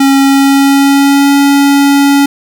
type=tone with pitch glide; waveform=square; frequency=273.6 to 280.8 Hz; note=C#4 to C#4; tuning=-23 to +22 cents; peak=-5 dBFS; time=0-2.26 s; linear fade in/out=5 ms; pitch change=+45 cents; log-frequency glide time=0.2-1.33 s; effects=7-bit